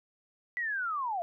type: linear sweep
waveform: sine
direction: down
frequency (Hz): 1981 to 659.3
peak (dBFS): -30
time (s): 0.57-1.22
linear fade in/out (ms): 0
effects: none